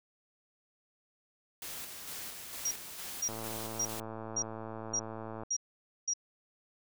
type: noise with tremolo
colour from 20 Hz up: white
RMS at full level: -42 dBFS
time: 1.62-4 s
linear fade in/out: 2 ms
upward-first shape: square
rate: 2.2 Hz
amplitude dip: 35%
type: tone bursts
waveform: sine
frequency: 5710 Hz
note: F8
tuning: 37 cents sharp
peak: -29 dBFS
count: 7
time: 2.65-6.137 s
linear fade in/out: 5 ms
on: 61 ms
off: 510 ms
type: click train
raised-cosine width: 1 ms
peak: -28 dBFS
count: 239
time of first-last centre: 3.29-5.434 s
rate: 111 Hz
effects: none